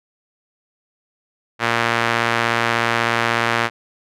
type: tone with band-pass filter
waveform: sawtooth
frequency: 116.54 Hz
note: A#2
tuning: in tune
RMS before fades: -19 dBFS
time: 1.59-3.7 s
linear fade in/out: 50 ms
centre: 1700 Hz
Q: 1.1
effects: none